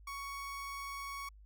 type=tone with vibrato; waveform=30% pulse; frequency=1115 Hz; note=C#6; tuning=10 cents sharp; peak=-38 dBFS; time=0.07-1.29 s; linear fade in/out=5 ms; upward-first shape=sine; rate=20 Hz; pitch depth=9 cents each way; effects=added 51 Hz sine -54 dBFS peak until 1.45 s